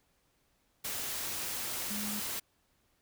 sine tone in noise, 208.9 Hz, G#3, 10 cents sharp, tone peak -38 dBFS, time 1.9-2.2 s, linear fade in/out 10 ms, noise white, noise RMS -37 dBFS, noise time 0.84-2.4 s, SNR -4 dB, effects pink hiss -73 dBFS RMS until 3.01 s

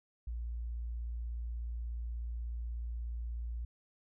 sine tone, 58.27 Hz, A#1, in tune, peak -36 dBFS, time 0.27-3.65 s, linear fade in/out 5 ms, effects none

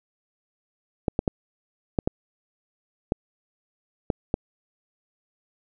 clicks, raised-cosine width 2 ms, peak -8 dBFS, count 8, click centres 1.082 / 1.191 / 1.278 / 1.988 / 2.075 / 3.121 / 4.102 / 4.341 s, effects none

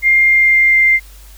sine tone with pitch glide, 2113 to 2095 Hz, C7 to C7, +16 to +2 cents, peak -7 dBFS, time 0.02-1 s, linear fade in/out 50 ms, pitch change -14 cents, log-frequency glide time 0.25-0.82 s, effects added 50 Hz sine -36 dBFS peak until 1.37 s + white hiss -44 dBFS RMS until 1.37 s

